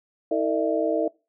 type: tone cluster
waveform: sine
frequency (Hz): 322.3 / 451.3 / 602 / 662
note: E4 / A4 / D5 / E5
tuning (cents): -39 / +44 / +43 / +7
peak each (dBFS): -26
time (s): 0.31-1.08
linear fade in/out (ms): 5
effects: noise-tail reverb RT60 0.3 s tail -24 dB re dry